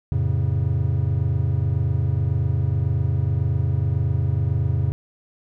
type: chord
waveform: triangle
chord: F augmented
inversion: none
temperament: just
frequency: 87.31 / 109.13 / 136.42 Hz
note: F2 / A2 / C#3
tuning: 0 / -14 / -27 cents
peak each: -21 dBFS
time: 0.12-4.92 s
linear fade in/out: 0 ms
effects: none